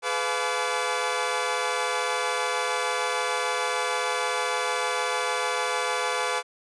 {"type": "tone cluster", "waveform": "20% pulse", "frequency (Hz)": [424.7, 501, 698, 856, 1157], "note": ["G#4", "B4", "F5", "A5", "D6"], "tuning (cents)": [39, 25, -1, -48, -26], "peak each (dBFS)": [-29, -24, -27, -29, -26], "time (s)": [0.02, 6.43], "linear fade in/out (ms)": 50, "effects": ["resampled to 22050 Hz"]}